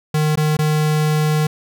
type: tone with dropouts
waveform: square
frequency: 153.1 Hz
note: D#3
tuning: 28 cents flat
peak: -15 dBFS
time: 0.14-1.47 s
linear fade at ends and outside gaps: 5 ms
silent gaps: 0.357-0.373 / 0.569-0.589 s
effects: none